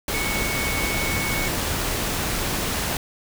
sine tone in noise, 2217 Hz, C#7, in tune, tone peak -27 dBFS, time 0.14-1.48 s, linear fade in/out 2 ms, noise pink, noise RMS -25 dBFS, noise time 0.08-2.97 s, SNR -5 dB, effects none

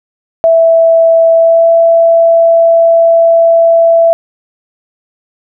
sine tone with pitch glide, 659.3 to 666.2 Hz, E5 to E5, 0 to +18 cents, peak -3 dBFS, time 0.44-4.13 s, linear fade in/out 0 ms, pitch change +18 cents, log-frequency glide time 1.34-1.7 s, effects none

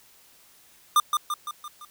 square tone with echo, 1201 Hz, D6, 38 cents sharp, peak -16 dBFS, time 0.96-1 s, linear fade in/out 2 ms, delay 170 ms, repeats 5, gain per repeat -5 dB, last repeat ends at 1.85 s, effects white hiss -56 dBFS RMS until 1.9 s

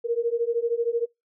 sine beating tone pair, 461.5 / 474.5 Hz, A#4 / A#4, -17 / +31 cents, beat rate 13 Hz, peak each -25 dBFS, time 0.04-1.06 s, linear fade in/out 20 ms, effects noise-tail reverb RT60 0.2 s tail -24 dB re dry

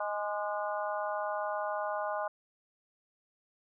harmonic tone with a mistuned harmonic, 207.7 Hz, G#3, in tune, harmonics 3 / 4 / 5 / 6 / 7, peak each -35 / -37 / -39 / -41 / -42 dBFS, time 0-2.28 s, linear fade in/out 5 ms, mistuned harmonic 6, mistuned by -49 cents, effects none

